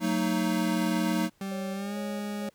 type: chord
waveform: square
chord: D# diminished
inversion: first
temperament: equal with one note detuned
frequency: 185 / 225.3 / 311.1 Hz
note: F#3 / A3 / D#4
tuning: 0 / +41 / 0 cents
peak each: -30 dBFS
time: 0-1.3 s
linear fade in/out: 50 ms
type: tone with pitch glide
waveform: 40% pulse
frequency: 194.9 to 206.5 Hz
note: G3 to G#3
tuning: -10 to -10 cents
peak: -31 dBFS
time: 1.41-2.49 s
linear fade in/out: 2 ms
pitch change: +100 cents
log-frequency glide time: 1.74-1.96 s
type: tone with tremolo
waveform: sine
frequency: 554.4 Hz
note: C#5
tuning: in tune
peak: -37 dBFS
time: 1.51-2.5 s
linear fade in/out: 10 ms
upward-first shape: square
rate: 2.2 Hz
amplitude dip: 55%
effects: pink hiss -66 dBFS RMS until 2.54 s